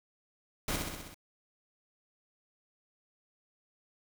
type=noise with echo; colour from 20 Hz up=pink; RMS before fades=-33 dBFS; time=0.68-0.76 s; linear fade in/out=2 ms; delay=64 ms; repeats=6; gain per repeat=-3 dB; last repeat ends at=1.144 s; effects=none